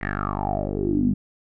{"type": "tone with low-pass filter sweep", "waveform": "10% pulse", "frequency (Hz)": 50, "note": "G1", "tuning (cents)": 35, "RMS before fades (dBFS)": -24, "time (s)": [0.01, 1.14], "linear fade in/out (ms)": 10, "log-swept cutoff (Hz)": [2000, 210], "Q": 8.9, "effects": []}